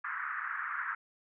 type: band-pass noise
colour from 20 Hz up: pink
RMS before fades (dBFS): -37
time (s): 0.04-0.95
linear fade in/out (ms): 5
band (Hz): 1200 to 1800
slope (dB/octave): 48
effects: none

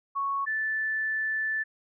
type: tone pair in turn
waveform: sine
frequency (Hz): 1108 / 1754.8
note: C#6 / A6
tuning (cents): -1 / -5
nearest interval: minor sixth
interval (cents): 796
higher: second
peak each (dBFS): -26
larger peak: neither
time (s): 0.15-0.46 / 0.46-1.64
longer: second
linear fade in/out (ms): 20
effects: none

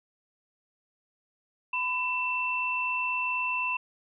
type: tone pair together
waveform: sine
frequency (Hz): 1001 / 2678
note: B5 / E7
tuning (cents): +23 / +27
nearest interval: octave + perfect fourth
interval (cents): 1704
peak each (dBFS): -31 / -28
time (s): 1.73-3.77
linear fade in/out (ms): 5
effects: none

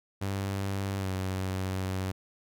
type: tone with pitch glide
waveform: sawtooth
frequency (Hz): 98 to 94.28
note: G2 to F#2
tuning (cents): 0 to +33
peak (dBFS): -26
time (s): 0.21-2.12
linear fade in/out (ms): 10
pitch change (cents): -67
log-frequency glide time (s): 0.98-1.08
effects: none

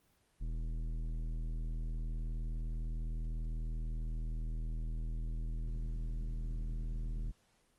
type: tone with tanh clipping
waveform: triangle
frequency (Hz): 40.1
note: E1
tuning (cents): -47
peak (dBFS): -37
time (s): 0.4-7.32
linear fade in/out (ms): 20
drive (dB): 17
effects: pink hiss -72 dBFS RMS until 7.78 s + Opus 24 kbps

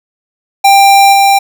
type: tone with level steps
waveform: square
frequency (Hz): 791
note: G5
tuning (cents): +15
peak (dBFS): -3 / -5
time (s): 0.64-1.39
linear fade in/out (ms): 10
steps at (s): 1.12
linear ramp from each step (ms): 20
effects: none

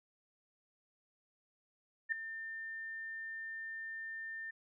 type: tone with ADSR envelope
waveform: sine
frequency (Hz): 1800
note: A6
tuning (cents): +39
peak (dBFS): -28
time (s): 2.09-4.51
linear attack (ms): 32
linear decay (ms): 3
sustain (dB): -13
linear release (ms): 9
effects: none

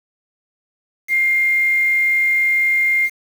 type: tone with quantisation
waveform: sine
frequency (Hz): 2114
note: C7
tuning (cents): +17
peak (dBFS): -13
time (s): 1.08-3.1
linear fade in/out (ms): 50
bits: 6
effects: none

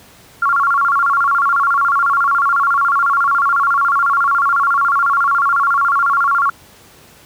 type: tone with vibrato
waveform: sine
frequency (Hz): 1246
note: D#6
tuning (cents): +2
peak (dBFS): -11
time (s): 0.42-6.5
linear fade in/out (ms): 5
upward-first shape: square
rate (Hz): 14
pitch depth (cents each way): 190
effects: pink hiss -44 dBFS RMS until 7.25 s + high-pass 60 Hz 12 dB/octave

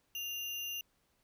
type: tone with sample-and-hold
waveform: sine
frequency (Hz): 2802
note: F7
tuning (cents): +5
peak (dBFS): -37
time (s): 0.15-0.81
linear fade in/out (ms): 2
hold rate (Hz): 8820
effects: pink hiss -75 dBFS RMS until 1.23 s

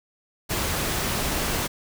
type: noise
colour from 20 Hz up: pink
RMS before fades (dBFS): -26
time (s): 0.49-1.68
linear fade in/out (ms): 20
effects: none

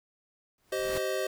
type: noise with exponential growth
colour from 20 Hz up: pink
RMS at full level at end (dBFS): -35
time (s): 0.58-0.98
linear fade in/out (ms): 2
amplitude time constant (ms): 85
type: chord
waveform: square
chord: C minor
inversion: second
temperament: equal with one note detuned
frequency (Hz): 385.3 / 523.3 / 622.3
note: G4 / C5 / Eb5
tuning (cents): -30 / 0 / 0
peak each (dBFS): -34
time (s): 0.72-1.27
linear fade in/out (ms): 5
effects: none

